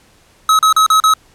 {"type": "tone bursts", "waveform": "square", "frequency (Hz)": 1281, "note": "E6", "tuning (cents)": -50, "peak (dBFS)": -8, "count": 5, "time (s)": [0.49, 1.138], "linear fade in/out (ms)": 2, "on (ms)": 100, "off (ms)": 37, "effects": ["pink hiss -50 dBFS RMS until 1.34 s", "low-pass 11000 Hz 12 dB/octave"]}